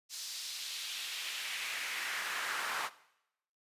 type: noise with high-pass filter sweep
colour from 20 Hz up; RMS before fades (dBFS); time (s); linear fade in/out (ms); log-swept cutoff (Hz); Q
brown; -39; 0.09-2.9; 50; 5100 to 1200; 1.7
effects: noise-tail reverb RT60 0.8 s tail -18 dB re dry + resampled to 32000 Hz